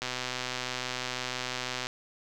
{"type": "click train", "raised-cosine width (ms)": 0.2, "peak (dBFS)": -15, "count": 234, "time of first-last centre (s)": [0.02, 1.869], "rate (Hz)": 126, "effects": []}